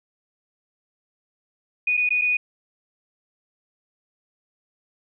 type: tone with dropouts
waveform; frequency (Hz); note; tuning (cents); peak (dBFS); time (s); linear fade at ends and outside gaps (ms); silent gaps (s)
sine; 2472; D#7; -12; -18; 1.87-2.37; 5; 1.97-1.974 / 2.091-2.105 / 2.214-2.218
effects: none